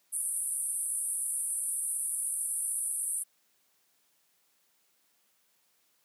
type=band-pass noise; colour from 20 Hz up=pink; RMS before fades=-33 dBFS; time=0.12-3.24 s; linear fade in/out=20 ms; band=8900 to 11000 Hz; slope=96 dB/octave; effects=white hiss -71 dBFS RMS until 6.04 s + high-pass 150 Hz 12 dB/octave